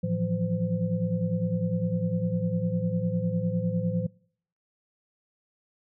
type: tone cluster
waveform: sine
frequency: 110.6 / 168.2 / 178.1 / 513 Hz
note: A2 / E3 / F3 / C5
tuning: +9 / +35 / +34 / -34 cents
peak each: -31 / -29 / -28 / -34 dBFS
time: 0.03-4.07 s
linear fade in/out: 10 ms
effects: noise-tail reverb RT60 0.6 s tail -25 dB re dry